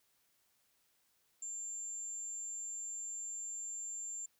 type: tone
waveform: sine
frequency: 7300 Hz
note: A#8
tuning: 37 cents flat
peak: -40 dBFS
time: 1.42-4.26 s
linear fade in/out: 5 ms
effects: white hiss -75 dBFS RMS until 4.39 s